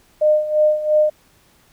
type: tone with tremolo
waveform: sine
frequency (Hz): 609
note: D#5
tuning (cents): -37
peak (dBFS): -10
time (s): 0.21-1.1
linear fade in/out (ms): 10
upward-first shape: sine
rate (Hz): 2.9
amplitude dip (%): 75
effects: pink hiss -55 dBFS RMS until 1.72 s